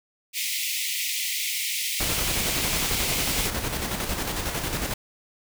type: high-pass noise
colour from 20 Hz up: pink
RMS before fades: -28 dBFS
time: 0.33-3.51 s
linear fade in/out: 50 ms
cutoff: 2000 Hz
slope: 96 dB/octave
type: noise with tremolo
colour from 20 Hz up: pink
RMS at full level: -27 dBFS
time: 2-4.94 s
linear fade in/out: 5 ms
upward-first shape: square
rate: 11 Hz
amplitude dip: 40%
effects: none